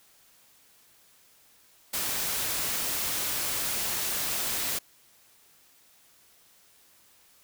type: noise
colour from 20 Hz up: white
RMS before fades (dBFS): -30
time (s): 1.93-4.79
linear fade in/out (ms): 10
effects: white hiss -60 dBFS RMS until 7.43 s